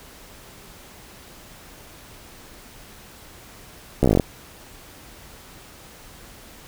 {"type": "slowing click train", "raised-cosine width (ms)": 2, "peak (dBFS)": -3, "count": 10, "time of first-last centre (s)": [4.03, 4.198], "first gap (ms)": 14, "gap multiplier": 1.07, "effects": ["pink hiss -45 dBFS RMS until 6.67 s"]}